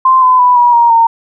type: tone with pitch steps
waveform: sine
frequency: 1042 / 1015.9 / 990.4 / 965.5 / 941.3 / 917.7 Hz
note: C6 / B5 / B5 / B5 / A#5 / A#5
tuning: -7 / +49 / +5 / -39 / +17 / -27 cents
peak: -4 dBFS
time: 0.05-1.07 s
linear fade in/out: 5 ms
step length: 170 ms
effects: none